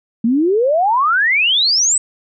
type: exponential sweep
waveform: sine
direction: up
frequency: 219.2 to 8210 Hz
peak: -11 dBFS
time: 0.24-1.98 s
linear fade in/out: 5 ms
effects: none